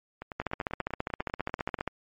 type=two click trains; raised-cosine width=0.5 ms; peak=-23 / -14 dBFS; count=17 / 23; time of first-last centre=0.22-1.789 / 0.4-1.877 s; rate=10.2 / 14.9 Hz; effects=MP3 48 kbps